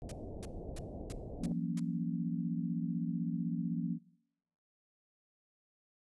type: low-pass noise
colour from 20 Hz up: pink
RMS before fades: -44 dBFS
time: 0.02-1.52 s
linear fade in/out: 0 ms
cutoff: 700 Hz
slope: 48 dB/octave
type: noise bursts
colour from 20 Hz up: white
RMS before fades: -48 dBFS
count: 6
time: 0.09-1.796 s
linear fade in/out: 2 ms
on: 26 ms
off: 310 ms
type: chord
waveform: sine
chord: F# dominant seventh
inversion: third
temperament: equal with one note detuned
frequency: 169.15 / 185 / 233.1 / 277.2 Hz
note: E3 / F#3 / A#3 / C#4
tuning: +45 / 0 / 0 / 0 cents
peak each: -36 / -40 / -38 / -42 dBFS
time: 1.39-3.99 s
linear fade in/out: 50 ms
effects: noise-tail reverb RT60 0.8 s tail -23 dB re dry + resampled to 24000 Hz